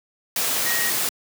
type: tone in noise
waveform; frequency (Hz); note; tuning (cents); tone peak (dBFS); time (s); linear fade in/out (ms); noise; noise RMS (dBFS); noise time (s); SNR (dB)
sine; 1882; A#6; +16; -25; 0.66-0.9; 2; white; -23; 0.36-1.09; -5
effects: high-pass 150 Hz 12 dB/octave